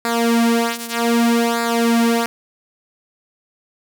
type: tone with flanger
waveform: sawtooth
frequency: 233.1 Hz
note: A#3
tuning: in tune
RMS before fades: -17 dBFS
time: 0.05-2.26 s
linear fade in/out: 0 ms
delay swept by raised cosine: 0.33 to 4.33 ms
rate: 0.64 Hz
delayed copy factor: -0.8
effects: none